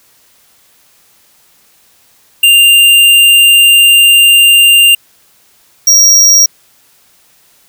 square tone pair in turn, 2792 / 5654 Hz, F7 / F8, -1 / +20 cents, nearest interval octave, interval 1221 cents, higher second, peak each -3 dBFS, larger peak neither, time 2.43-4.95 / 5.87-6.46 s, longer first, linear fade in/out 5 ms, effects white hiss -48 dBFS RMS until 7.68 s

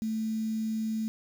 sine tone with quantisation, 220 Hz, A3, in tune, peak -28 dBFS, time 0.02-1.08 s, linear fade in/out 0 ms, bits 8, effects none

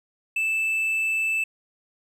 triangle tone, 2637 Hz, E7, in tune, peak -20 dBFS, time 0.36-1.44 s, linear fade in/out 5 ms, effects none

